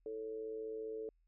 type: tone with amplitude modulation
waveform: sine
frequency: 440 Hz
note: A4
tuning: in tune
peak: -37 dBFS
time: 0.06-1.09 s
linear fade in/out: 2 ms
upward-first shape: sine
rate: 115 Hz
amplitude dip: 65%
effects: added 41 Hz sine -70 dBFS peak until 1.27 s